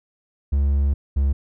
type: tone pair in turn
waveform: triangle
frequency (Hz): 70.1 / 69.09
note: C#2 / C#2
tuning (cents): +20 / -5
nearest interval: unison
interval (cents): 25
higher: first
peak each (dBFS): -14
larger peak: neither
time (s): 0.52-0.94 / 1.16-1.33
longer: first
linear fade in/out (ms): 10
effects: none